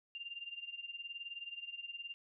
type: tone with tremolo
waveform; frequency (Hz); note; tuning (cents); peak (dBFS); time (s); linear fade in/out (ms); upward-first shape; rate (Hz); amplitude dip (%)
sine; 2791; F7; -2; -40; 0.15-2.14; 0; sine; 19; 80
effects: none